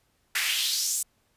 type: noise with high-pass filter sweep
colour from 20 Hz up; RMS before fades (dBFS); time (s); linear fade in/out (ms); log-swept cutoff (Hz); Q
pink; -27; 0.35-1.03; 5; 1800 to 8400; 2.7
effects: pink hiss -69 dBFS RMS until 1.36 s + resampled to 32000 Hz